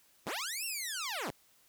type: linear two-way sweep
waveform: 10% pulse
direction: up then down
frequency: 87.31 to 2787 to 87.31 Hz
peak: -27 dBFS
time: 0.26-1.31 s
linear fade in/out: 10 ms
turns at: 0.65 s
effects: white hiss -66 dBFS RMS until 1.68 s